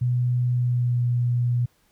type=tone with pitch glide; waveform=sine; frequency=123.4 to 121.56 Hz; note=B2 to B2; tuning=-1 to -27 cents; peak=-19 dBFS; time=0.01-1.66 s; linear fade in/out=10 ms; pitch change=-26 cents; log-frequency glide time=0.51-1.04 s; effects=pink hiss -64 dBFS RMS until 1.91 s